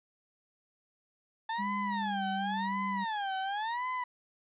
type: tone with vibrato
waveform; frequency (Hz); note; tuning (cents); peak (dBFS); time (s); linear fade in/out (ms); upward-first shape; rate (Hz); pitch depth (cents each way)
35% pulse; 880; A5; 0; -30; 1.49-4.04; 5; sine; 0.93; 250
type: tone with pitch glide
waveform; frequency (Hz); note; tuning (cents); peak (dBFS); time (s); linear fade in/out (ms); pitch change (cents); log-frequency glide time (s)
sine; 202.7 to 195.91; G#3 to G3; -42 to -1; -35; 1.58-3.05; 20; -59; 1.97-2.25
effects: resampled to 8000 Hz + 11-bit